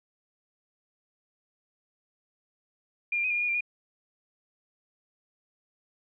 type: tone with pitch steps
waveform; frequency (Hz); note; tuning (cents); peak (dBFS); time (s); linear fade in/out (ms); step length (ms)
sine; 2411 / 2387 / 2510 / 2410 / 2424 / 2445 / 2374 / 2443; D7 / D7 / D#7 / D7 / D#7 / D#7 / D7 / D#7; +45 / +28 / +15 / +44 / -46 / -31 / +18 / -32; -25; 3.12-3.608; 5; 61
effects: none